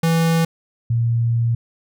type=tone pair in turn; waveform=square / sine; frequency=164.81 / 116.76 Hz; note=E3 / A#2; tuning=0 / +3 cents; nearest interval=tritone; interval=597 cents; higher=first; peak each=-15 dBFS; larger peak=neither; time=0.03-0.45 / 0.9-1.55 s; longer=second; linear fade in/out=5 ms; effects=none